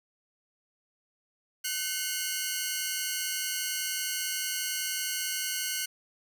10% pulse tone cluster, 1514 / 2145 / 2843 Hz, F#6 / C7 / F7, +39 / +42 / +30 cents, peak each -26 dBFS, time 1.64-5.86 s, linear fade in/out 10 ms, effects none

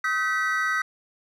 triangle tone cluster, 1270 / 1534 / 1952 Hz, D#6 / G6 / B6, +35 / -38 / -21 cents, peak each -25 dBFS, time 0.04-0.82 s, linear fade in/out 5 ms, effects none

